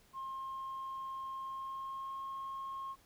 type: tone with pitch glide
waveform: sine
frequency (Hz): 1066 to 1078.4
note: C6 to C#6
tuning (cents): +32 to -48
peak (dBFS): -38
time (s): 0.13-2.96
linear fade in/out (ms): 50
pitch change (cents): +20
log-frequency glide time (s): 1.43-2.24
effects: tanh soft clip ceiling -37 dBFS + pink hiss -66 dBFS RMS until 3.05 s